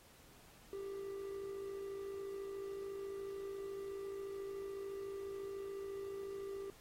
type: tone with amplitude modulation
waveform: triangle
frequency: 393.8 Hz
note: G4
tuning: 8 cents sharp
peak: -38 dBFS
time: 0.73-6.7 s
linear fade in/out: 0 ms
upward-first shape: sine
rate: 54 Hz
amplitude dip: 45%
effects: pink hiss -63 dBFS RMS until 6.8 s + AAC 48 kbps